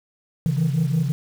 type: tone cluster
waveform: sine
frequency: 135.6 / 160.6 / 166.4 Hz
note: C#3 / E3 / E3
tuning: -38 / -45 / +17 cents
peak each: -21 dBFS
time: 0.46-1.12 s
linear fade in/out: 0 ms
effects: tanh soft clip ceiling -14 dBFS + 7-bit